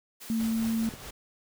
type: high-pass noise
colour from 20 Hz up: white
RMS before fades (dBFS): -44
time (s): 0.2-0.88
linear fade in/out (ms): 20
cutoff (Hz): 160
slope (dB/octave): 96
type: tone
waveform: sine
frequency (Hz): 225.3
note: A3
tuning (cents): +41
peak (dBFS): -25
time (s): 0.3-0.89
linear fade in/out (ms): 0
type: noise with tremolo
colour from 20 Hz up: pink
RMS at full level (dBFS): -41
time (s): 0.39-1.11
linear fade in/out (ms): 10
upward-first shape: triangle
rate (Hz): 4.7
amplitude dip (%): 55
type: click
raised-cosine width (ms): 3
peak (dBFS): -28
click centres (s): 0.938
effects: none

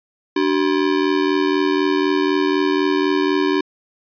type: ring-modulated tone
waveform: square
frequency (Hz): 336.3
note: E4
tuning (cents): +35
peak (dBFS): -13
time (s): 0.36-3.61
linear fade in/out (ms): 5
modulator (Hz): 42
effects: resampled to 11025 Hz

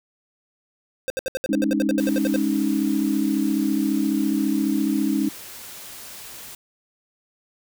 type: tone bursts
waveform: square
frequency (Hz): 523.3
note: C5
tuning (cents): 0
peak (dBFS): -23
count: 15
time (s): 1.08-2.361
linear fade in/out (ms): 0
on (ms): 21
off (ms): 69
type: chord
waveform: sine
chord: Ab suspended fourth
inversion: none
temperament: just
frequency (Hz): 207.7 / 276.9 / 311.5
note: Ab3 / Db4 / Eb4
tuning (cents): 0 / -2 / +2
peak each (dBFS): -24 / -23 / -23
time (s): 1.49-5.29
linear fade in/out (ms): 5
type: noise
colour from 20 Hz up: white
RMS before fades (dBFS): -39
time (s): 1.98-6.55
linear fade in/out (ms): 2
effects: none

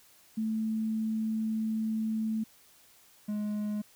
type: tone pair in turn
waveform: sine / triangle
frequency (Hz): 220 / 209.6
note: A3 / G#3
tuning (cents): 0 / +16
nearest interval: minor second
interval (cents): 84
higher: first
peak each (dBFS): -28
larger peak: neither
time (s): 0.37-2.44 / 3.28-3.82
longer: first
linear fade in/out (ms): 10
effects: white hiss -60 dBFS RMS until 3.95 s

